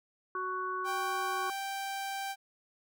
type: harmonic tone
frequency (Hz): 371.2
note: F#4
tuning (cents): +6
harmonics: 1 / 3 / 4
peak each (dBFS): -40 / -34 / -40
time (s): 0.35-1.5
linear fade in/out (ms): 2
type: tone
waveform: sawtooth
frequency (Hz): 784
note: G5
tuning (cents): 0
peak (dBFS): -31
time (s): 0.84-2.36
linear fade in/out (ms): 50
effects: none